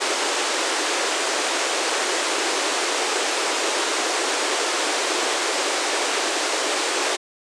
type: band-pass noise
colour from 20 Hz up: pink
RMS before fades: -23 dBFS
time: 0-7.17 s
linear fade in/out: 20 ms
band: 320 to 8900 Hz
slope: 48 dB/octave
effects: none